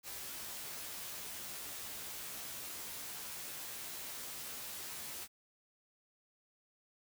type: noise with comb filter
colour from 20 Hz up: white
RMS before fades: -45 dBFS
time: 0.03-5.28 s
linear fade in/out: 50 ms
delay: 14 ms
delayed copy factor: +0.65
effects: none